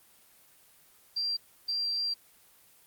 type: tone bursts at uneven times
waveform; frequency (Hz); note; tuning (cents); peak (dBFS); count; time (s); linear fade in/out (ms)
sine; 4726; D8; +10; -28; 2; 1.16-1.37 / 1.68-2.14; 10
effects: white hiss -60 dBFS RMS until 2.86 s + Opus 24 kbps